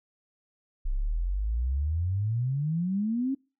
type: exponential sweep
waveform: sine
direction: up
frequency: 30.92 to 277.2 Hz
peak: -25 dBFS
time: 0.85-3.35 s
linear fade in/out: 10 ms
effects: noise-tail reverb RT60 0.3 s tail -24 dB re dry